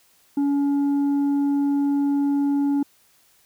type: tone with tanh clipping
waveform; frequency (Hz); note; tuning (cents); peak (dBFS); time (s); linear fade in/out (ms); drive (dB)
sine; 282.9; C#4; +35; -19; 0.37-2.83; 5; 4
effects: white hiss -59 dBFS RMS until 3.45 s